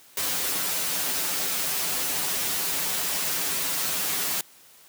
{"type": "noise with comb filter", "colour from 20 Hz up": "white", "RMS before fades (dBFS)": -27, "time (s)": [0.17, 4.41], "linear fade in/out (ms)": 2, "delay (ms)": 8.6, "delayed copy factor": -0.8, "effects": ["white hiss -53 dBFS RMS until 4.88 s", "high-pass 100 Hz 12 dB/octave"]}